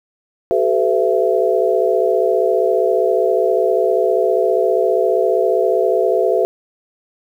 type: tone cluster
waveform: sine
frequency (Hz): 379.9 / 434.8 / 505 / 669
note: F#4 / A4 / B4 / E5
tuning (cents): +46 / -21 / +39 / +25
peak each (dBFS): -18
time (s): 0.51-6.45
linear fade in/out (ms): 0
effects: 8-bit